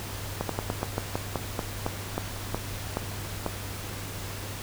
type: slowing click train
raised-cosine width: 1 ms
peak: -13 dBFS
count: 14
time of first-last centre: 0.41-3.463 s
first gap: 83 ms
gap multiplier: 1.16
effects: added 99 Hz sine -37 dBFS peak until 4.62 s + pink hiss -38 dBFS RMS until 4.62 s